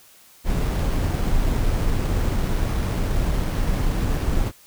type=noise with sample-and-hold; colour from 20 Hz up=brown; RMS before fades=-21 dBFS; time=0.44-4.52 s; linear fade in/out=50 ms; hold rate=7350 Hz; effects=white hiss -51 dBFS RMS until 4.66 s